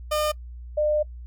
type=tone pair in turn; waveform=30% pulse / sine; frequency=606 / 602.2 Hz; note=D#5 / D5; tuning=-46 / +43 cents; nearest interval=unison; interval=11 cents; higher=first; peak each=-19 dBFS; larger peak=neither; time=0.11-0.32 / 0.77-1.03 s; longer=second; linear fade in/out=10 ms; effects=noise-tail reverb RT60 0.1 s tail -23 dB re dry + added 60 Hz sine -36 dBFS peak until 1.26 s